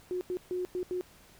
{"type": "tone bursts at uneven times", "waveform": "sine", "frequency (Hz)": 362.8, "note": "F#4", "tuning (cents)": -34, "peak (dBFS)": -30, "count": 5, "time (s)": [[0.11, 0.21], [0.3, 0.37], [0.51, 0.65], [0.75, 0.83], [0.91, 1.01]], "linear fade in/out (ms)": 0, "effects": ["pink hiss -58 dBFS RMS until 1.39 s"]}